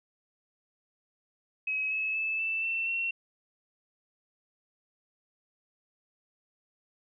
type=tone with pitch steps; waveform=sine; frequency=2553 / 2586 / 2619 / 2652 / 2686 / 2720 Hz; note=D#7 / E7 / E7 / E7 / E7 / F7; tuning=+44 / -34 / -12 / +10 / +32 / -46 cents; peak=-28 dBFS; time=1.67-3.11 s; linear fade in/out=5 ms; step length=240 ms; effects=none